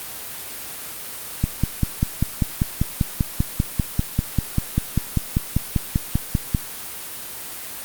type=click train; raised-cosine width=5 ms; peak=-5 dBFS; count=27; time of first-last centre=1.44-6.548 s; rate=5.09 Hz; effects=white hiss -33 dBFS RMS until 7.84 s + Opus 32 kbps